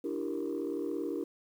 sine chord, E half-diminished seventh, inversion third, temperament equal with one note detuned, 293.7 / 334.8 / 392 / 466.2 Hz, D4 / E4 / G4 / Bb4, 0 / +27 / 0 / 0 cents, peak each -36 / -36 / -37 / -38 dBFS, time 0.04-1.24 s, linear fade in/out 5 ms, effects tanh soft clip ceiling -26 dBFS + 10-bit

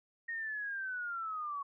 sine linear sweep, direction down, 1864.7 to 1108 Hz, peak -36 dBFS, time 0.28-1.63 s, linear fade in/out 10 ms, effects none

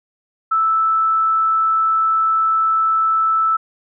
sine tone, 1316 Hz, E6, 3 cents flat, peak -13 dBFS, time 0.51-3.57 s, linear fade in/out 10 ms, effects none

